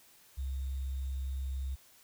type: tone with sample-and-hold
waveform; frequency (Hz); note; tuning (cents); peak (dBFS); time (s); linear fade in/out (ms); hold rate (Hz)
sine; 66.6; C2; +31; -33; 0.37-1.76; 20; 3675
effects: white hiss -61 dBFS RMS until 2.03 s